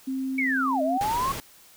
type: tone with pitch glide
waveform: sine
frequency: 264.5 to 266.5 Hz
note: C4 to C4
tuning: +19 to +32 cents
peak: -26 dBFS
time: 0.07-0.98 s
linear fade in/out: 10 ms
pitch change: +13 cents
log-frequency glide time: 0.6-0.71 s
type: linear two-way sweep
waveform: sine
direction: down then up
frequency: 2282 to 598 to 1116 Hz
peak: -23 dBFS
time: 0.38-1.32 s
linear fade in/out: 5 ms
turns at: 0.82 s
type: noise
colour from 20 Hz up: pink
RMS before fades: -34 dBFS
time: 1.01-1.4 s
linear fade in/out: 0 ms
effects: white hiss -53 dBFS RMS until 1.76 s